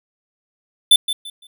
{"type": "tone with echo", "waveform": "square", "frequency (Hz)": 3526, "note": "A7", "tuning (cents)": 3, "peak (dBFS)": -7, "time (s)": [0.91, 0.96], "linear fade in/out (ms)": 5, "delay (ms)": 170, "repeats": 3, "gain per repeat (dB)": -12, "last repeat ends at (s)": 1.47, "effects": []}